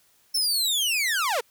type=linear sweep; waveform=sawtooth; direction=down; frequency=5400 to 415.3 Hz; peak=-19 dBFS; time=0.34-1.41 s; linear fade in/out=10 ms; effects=white hiss -62 dBFS RMS until 1.5 s